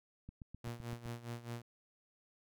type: click train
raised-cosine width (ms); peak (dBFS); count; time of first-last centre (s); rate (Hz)
5; -36; 7; 0.29-1.058; 7.81
type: tone with tremolo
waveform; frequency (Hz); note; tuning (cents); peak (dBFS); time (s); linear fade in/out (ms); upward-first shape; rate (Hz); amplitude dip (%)
sawtooth; 118.4; A#2; +27; -36; 0.64-1.62; 5; sine; 4.8; 80
effects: none